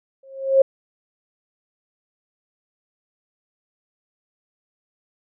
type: tone with exponential growth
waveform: sine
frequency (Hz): 538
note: C5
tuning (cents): +48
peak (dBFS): -7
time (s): 0.23-0.62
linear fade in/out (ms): 5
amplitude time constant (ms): 84
effects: none